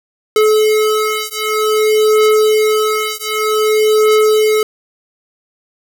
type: beating tone pair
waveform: square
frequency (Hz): 430 / 430.53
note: A4 / A4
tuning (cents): -40 / -38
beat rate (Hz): 0.53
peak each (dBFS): -14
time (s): 0.36-4.63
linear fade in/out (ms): 2
effects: none